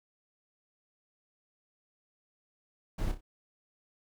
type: noise with echo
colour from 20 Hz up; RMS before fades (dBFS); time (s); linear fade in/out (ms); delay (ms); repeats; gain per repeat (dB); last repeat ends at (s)
brown; -31; 2.98-3.12; 10; 30; 3; -8; 3.21
effects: none